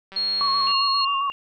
click train, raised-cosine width 0.3 ms, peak -25 dBFS, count 116, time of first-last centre 0.12-0.716 s, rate 193 Hz
sine tone, 4293 Hz, C8, 44 cents sharp, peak -21 dBFS, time 0.16-1.05 s, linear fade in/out 5 ms
sine tone with vibrato, 1110 Hz, C#6, 2 cents sharp, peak -21 dBFS, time 0.41-1.3 s, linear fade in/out 0 ms, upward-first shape square, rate 7.5 Hz, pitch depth 34 cents each way
sine tone with tremolo, 2794 Hz, F7, in tune, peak -25 dBFS, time 0.67-1.32 s, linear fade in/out 0 ms, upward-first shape sine, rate 2.9 Hz, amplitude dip 70%
effects none

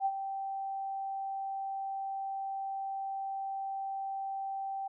sine tone with ADSR envelope, 780 Hz, G5, 9 cents flat, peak -25 dBFS, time 0-4.88 s, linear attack 56 ms, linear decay 52 ms, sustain -9 dB, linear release 9 ms, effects none

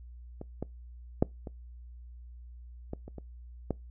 clicks, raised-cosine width 2 ms, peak -26 / -20 / -9 / -26 / -22 / -30 / -28 / -16 dBFS, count 8, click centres 0.414 / 0.626 / 1.225 / 1.472 / 2.934 / 3.08 / 3.183 / 3.707 s, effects noise-tail reverb RT60 0.2 s tail -24 dB re dry + added 60 Hz sine -45 dBFS peak until 3.9 s

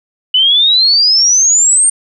sine exponential sweep, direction up, 2960 to 8870 Hz, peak -6 dBFS, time 0.34-1.9 s, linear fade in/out 5 ms, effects none

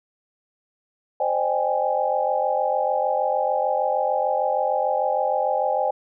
sine chord, Ab major seventh, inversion first, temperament equal with one note detuned, 523.3 / 608.4 / 784 / 830.6 Hz, C5 / Eb5 / G5 / Ab5, 0 / -39 / 0 / 0 cents, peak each -25 dBFS, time 1.2-5.91 s, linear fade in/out 5 ms, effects none

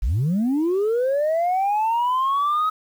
sine linear sweep, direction up, 40.75 to 1276 Hz, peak -16 dBFS, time 0.02-2.7 s, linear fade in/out 10 ms, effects tanh soft clip ceiling -16 dBFS + 8-bit

